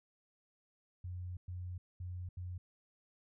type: tone bursts at uneven times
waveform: sine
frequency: 90 Hz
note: F#2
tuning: 47 cents flat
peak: -40 dBFS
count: 4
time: 1.04-1.37 / 1.48-1.78 / 2-2.29 / 2.37-2.58 s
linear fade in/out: 5 ms
effects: none